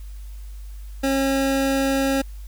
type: tone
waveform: 25% pulse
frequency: 271.2 Hz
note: C#4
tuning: 38 cents flat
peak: -15 dBFS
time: 1.03-2.22 s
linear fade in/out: 10 ms
effects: added 50 Hz sine -33 dBFS peak until 2.47 s + white hiss -54 dBFS RMS until 2.47 s